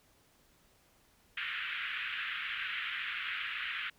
pink band-pass noise, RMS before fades -38 dBFS, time 1.37-3.9 s, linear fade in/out 5 ms, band 1400 to 3200 Hz, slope 48 dB/octave, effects pink hiss -67 dBFS RMS until 3.98 s

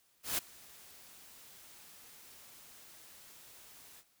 white noise with ADSR envelope, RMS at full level -32 dBFS, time 0.23-4.04 s, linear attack 150 ms, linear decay 13 ms, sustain -24 dB, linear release 52 ms, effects white hiss -71 dBFS RMS until 4.2 s

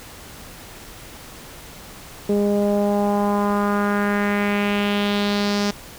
sawtooth tone with low-pass filter sweep, 204.1 Hz, G#3, 30 cents flat, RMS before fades -20 dBFS, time 2.29-5.71 s, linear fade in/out 5 ms, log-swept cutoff 460 to 5500 Hz, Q 2.7, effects pink hiss -40 dBFS RMS until 5.98 s

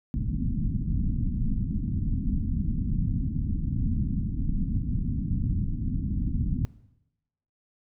pink low-pass noise, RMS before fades -27 dBFS, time 0.14-6.65 s, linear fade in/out 0 ms, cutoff 260 Hz, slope 48 dB/octave, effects noise-tail reverb RT60 0.9 s tail -20 dB re dry

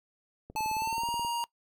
click train, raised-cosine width 2 ms, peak -31 dBFS, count 15, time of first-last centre 0.5-1.249 s, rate 18.7 Hz
square tone with pitch glide, 869 to 942.2 Hz, A5 to A#5, -22 to +18 cents, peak -30 dBFS, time 0.56-1.44 s, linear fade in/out 0 ms, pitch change +140 cents, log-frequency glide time 0.76-1.08 s
effects noise-tail reverb RT60 0.1 s tail -21 dB re dry

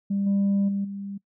sine tone with level steps, 198.8 Hz, G3, 25 cents sharp, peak -21 / -17 / -23 / -31 dBFS, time 0.1-1.18 s, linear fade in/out 10 ms, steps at 0.26 / 0.68 / 0.84 s, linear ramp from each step 10 ms, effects noise-tail reverb RT60 0.1 s tail -23 dB re dry + tanh soft clip ceiling -18 dBFS

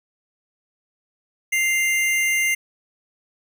square tone pair together, 2093 / 2789 Hz, C7 / F7, 0 / -3 cents, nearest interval perfect fourth, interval 497 cents, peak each -19 / -29 dBFS, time 1.52-2.55 s, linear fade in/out 10 ms, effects none

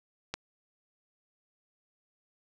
click, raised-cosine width 0.2 ms, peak -16 dBFS, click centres 0.34 s, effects none

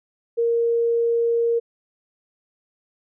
sine tone, 466.2 Hz, A#4, in tune, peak -17 dBFS, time 0.37-1.6 s, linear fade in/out 20 ms, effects none

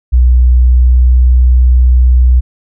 sine tone with pitch glide, 61.74 to 62.24 Hz, B1 to B1, 0 to +14 cents, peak -3 dBFS, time 0.12-2.41 s, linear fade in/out 20 ms, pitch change +14 cents, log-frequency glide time 0.55-1.13 s, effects none

